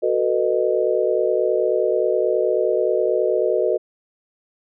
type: chord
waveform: sine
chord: B dominant seventh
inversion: second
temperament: just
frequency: 370.4 / 444.5 / 493.9 / 617.4 Hz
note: F#4 / A4 / B4 / D#5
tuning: +2 / +18 / 0 / -14 cents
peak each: -22 dBFS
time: 0.02-3.78 s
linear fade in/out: 20 ms
effects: none